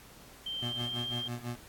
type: tone with pitch glide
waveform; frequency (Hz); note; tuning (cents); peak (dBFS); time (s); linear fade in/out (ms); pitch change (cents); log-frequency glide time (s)
sine; 3136 to 3180; G7 to G7; 0 to +24; -34; 0.46-1.28; 5; +24; 0.61-1.01
type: tone with tremolo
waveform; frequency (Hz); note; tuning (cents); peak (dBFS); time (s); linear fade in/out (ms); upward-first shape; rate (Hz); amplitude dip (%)
25% pulse; 120.4; B2; -44; -30; 0.62-1.56; 5; sine; 6; 85
effects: pink hiss -54 dBFS RMS until 1.68 s + AAC 64 kbps